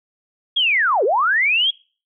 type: linear two-way sweep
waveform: sine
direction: down then up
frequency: 3355 to 365.2 to 3355 Hz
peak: -14 dBFS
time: 0.56-1.71 s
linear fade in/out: 10 ms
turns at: 1.04 s
effects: noise-tail reverb RT60 0.4 s tail -25 dB re dry